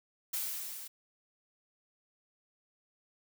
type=noise with level ramp; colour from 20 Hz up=blue; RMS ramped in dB=-34 to -46 dBFS; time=0.33-0.88 s; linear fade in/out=10 ms; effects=none